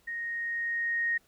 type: tone with level ramp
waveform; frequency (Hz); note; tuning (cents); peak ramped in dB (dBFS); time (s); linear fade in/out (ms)
sine; 1864.7; A#6; 0; -33 to -25; 0.07-1.18; 10
effects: pink hiss -66 dBFS RMS until 1.27 s